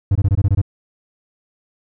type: tone bursts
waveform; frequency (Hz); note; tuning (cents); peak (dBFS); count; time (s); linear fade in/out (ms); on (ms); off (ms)
triangle; 98; G2; 0; -9; 8; 0.11-0.616; 5; 44; 22
effects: none